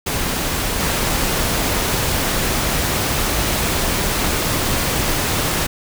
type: noise with level steps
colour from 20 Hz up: pink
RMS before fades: -21 / -19 dBFS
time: 0.06-5.67 s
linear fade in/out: 10 ms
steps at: 0.8 s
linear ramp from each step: 2 ms
effects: none